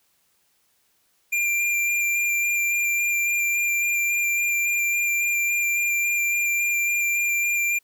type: tone with vibrato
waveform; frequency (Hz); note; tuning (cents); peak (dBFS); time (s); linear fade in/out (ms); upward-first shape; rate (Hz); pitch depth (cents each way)
square; 2384; D7; +25; -21; 1.32-7.79; 10; square; 3.6; 9
effects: white hiss -66 dBFS RMS until 7.83 s